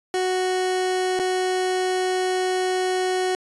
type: tone with dropouts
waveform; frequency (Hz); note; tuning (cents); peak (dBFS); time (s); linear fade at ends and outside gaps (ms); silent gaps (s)
30% pulse; 369.7; F#4; -1; -18; 0.14-3.35; 1; 1.191-1.197
effects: resampled to 24000 Hz